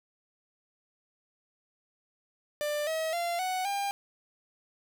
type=tone with pitch steps; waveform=45% pulse; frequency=593 / 639.2 / 689.1 / 742.8 / 800.8 Hz; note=D5 / D#5 / F5 / F#5 / G5; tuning=+17 / +47 / -23 / +7 / +37 cents; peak=-29 dBFS; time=2.61-3.91 s; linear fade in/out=0 ms; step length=260 ms; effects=none